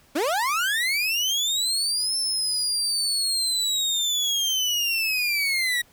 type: linear two-way sweep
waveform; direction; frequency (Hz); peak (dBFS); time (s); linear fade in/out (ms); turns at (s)
30% pulse; up then down; 260 to 5320 to 1895; -19; 0.15-5.82; 10; 2.17
effects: pink hiss -57 dBFS RMS until 5.92 s